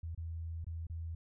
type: tone with dropouts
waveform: sine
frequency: 82.4 Hz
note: E2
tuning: in tune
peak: -38 dBFS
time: 0.03-1.15 s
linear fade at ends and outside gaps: 5 ms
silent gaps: 0.149-0.176 / 0.645-0.666 / 0.869-0.898 s
effects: none